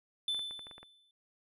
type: tone with exponential decay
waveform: triangle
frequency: 3520 Hz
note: A7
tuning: in tune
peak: -28 dBFS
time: 0.28-1.11 s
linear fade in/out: 2 ms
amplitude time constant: 180 ms
type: clicks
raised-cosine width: 0.5 ms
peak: -36 dBFS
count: 8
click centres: 0.346 / 0.393 / 0.51 / 0.593 / 0.669 / 0.712 / 0.781 / 0.83 s
effects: resampled to 32000 Hz